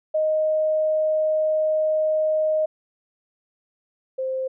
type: tone pair in turn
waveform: sine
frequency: 622.3 / 523.3 Hz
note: D#5 / C5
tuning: 0 / 0 cents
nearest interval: minor third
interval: 300 cents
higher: first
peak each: -18 / -23 dBFS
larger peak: first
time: 0.14-2.66 / 4.18-4.48 s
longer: first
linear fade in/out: 10 ms
effects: none